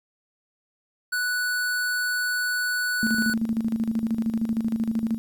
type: tone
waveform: square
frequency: 1480 Hz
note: F#6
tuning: in tune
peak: -24 dBFS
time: 1.12-3.34 s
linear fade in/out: 10 ms
type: tone with tremolo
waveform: sine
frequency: 225 Hz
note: A3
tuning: 39 cents sharp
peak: -20 dBFS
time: 3.03-5.18 s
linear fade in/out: 0 ms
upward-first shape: square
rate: 13 Hz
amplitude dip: 65%
effects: 9-bit